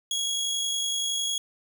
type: tone with amplitude modulation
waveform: 25% pulse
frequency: 3322 Hz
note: G#7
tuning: in tune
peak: -21 dBFS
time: 0.11-1.38 s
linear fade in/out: 2 ms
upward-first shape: sine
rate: 50.8 Hz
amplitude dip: 30%
effects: none